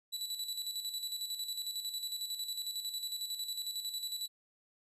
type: tone with tremolo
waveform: sawtooth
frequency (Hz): 3951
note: B7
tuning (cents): 0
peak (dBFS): -32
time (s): 0.12-4.28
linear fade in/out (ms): 20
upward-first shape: square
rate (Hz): 11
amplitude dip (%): 55
effects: resampled to 32000 Hz